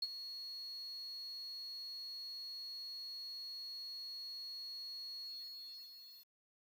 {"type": "tone with ADSR envelope", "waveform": "sine", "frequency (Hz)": 4329, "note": "C#8", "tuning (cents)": -42, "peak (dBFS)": -32, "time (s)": [0.02, 6.42], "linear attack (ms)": 6, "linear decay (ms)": 37, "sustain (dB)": -12, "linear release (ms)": 1200, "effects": ["tanh soft clip ceiling -29 dBFS", "10-bit"]}